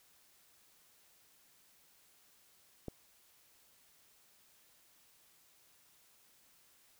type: click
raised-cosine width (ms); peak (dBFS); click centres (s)
2; -27; 2.883
effects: white hiss -67 dBFS RMS until 6.99 s